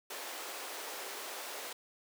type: high-pass noise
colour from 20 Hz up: pink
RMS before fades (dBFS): -43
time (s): 0.1-1.73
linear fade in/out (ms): 5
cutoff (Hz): 400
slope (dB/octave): 24
effects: none